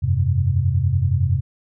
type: chord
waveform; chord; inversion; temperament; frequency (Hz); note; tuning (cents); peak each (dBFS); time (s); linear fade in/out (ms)
sine; F suspended second; none; equal; 87.31 / 98 / 130.81; F2 / G2 / C3; 0 / 0 / 0; -20; 0.02-1.41; 20
effects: none